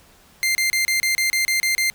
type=tone bursts; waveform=sawtooth; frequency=2093 Hz; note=C7; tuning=in tune; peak=-14 dBFS; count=10; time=0.43-1.9 s; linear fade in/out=0 ms; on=120 ms; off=30 ms; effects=pink hiss -52 dBFS RMS until 1.94 s